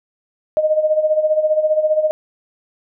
sine tone with tremolo, 618 Hz, D#5, 12 cents flat, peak -10 dBFS, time 0.57-2.11 s, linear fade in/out 0 ms, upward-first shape sine, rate 15 Hz, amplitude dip 70%, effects none

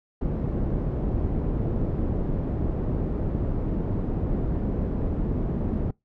pink low-pass noise, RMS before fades -26 dBFS, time 0.21-5.91 s, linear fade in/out 5 ms, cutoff 370 Hz, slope 12 dB/octave, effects noise-tail reverb RT60 0.2 s tail -25 dB re dry

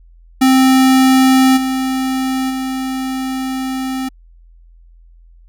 square tone with level steps, 262.1 Hz, C4, 3 cents sharp, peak -8 / -16 / -19 dBFS, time 0.41-4.09 s, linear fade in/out 10 ms, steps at 1.56 / 2.49 s, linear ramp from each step 20 ms, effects added 42 Hz sine -41 dBFS peak until 5.48 s

